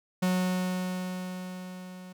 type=tone with level ramp; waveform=45% pulse; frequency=183.3 Hz; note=F#3; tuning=16 cents flat; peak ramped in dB=-23 to -43 dBFS; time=0.22-2.13 s; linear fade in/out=10 ms; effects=none